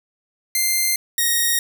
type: tone pair in turn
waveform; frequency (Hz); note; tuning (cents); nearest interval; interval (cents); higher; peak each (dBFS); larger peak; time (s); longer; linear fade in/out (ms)
5% pulse; 2093 / 1870.9; C7 / A#6; 0 / +6; major second; 194; first; -7 / -6; second; 0.55-0.96 / 1.18-1.59; neither; 2
effects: none